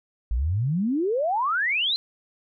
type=exponential sweep; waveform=sine; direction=up; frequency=52.4 to 4186 Hz; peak=-21 dBFS; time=0.31-1.96 s; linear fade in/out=0 ms; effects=none